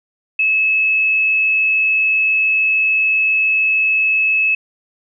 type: tone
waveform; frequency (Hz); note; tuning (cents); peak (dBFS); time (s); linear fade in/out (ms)
sine; 2593; E7; -29; -12; 0.39-4.55; 5
effects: none